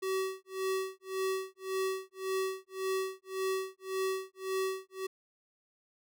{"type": "tone with tremolo", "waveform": "square", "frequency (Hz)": 380.4, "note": "F#4", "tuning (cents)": 48, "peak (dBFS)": -30, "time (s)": [0.02, 5.07], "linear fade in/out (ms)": 10, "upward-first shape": "sine", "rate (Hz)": 1.8, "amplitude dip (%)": 100, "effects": []}